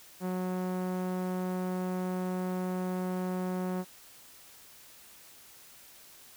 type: tone with low-pass filter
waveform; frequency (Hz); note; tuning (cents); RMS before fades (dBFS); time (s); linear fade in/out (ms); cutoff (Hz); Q
sawtooth; 183.4; F#3; -15; -33; 0.2-3.85; 50; 1200; 0.74
effects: white hiss -54 dBFS RMS until 6.36 s